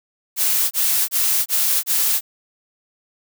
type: noise bursts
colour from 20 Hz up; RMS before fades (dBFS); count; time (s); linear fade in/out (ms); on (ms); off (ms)
blue; -18; 5; 0.36-2.21; 50; 350; 25
effects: none